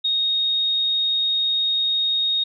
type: tone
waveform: sine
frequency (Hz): 3729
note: A#7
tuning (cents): 0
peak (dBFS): -18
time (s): 0.04-2.44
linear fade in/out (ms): 10
effects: none